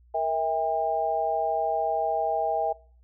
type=tone cluster; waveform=sine; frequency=466.1 / 649 / 802 Hz; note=A#4 / E5 / G5; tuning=0 / -27 / +39 cents; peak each=-32 / -27 / -27 dBFS; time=0.14-2.73 s; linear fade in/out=10 ms; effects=noise-tail reverb RT60 0.5 s tail -24 dB re dry + added 60 Hz sine -54 dBFS peak until 3.03 s